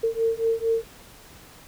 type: beating tone pair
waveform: sine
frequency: 451.9 / 456.3 Hz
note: A4 / A#4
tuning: +46 / -37 cents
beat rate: 4.4 Hz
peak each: -24 dBFS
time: 0.03-0.84 s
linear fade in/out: 10 ms
effects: pink hiss -48 dBFS RMS until 1.67 s